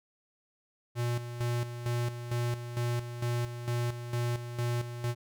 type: tone with tremolo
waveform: square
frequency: 120 Hz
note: B2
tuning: 49 cents flat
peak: -29 dBFS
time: 0.95-5.15 s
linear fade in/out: 50 ms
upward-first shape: square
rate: 2.2 Hz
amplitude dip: 65%
effects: none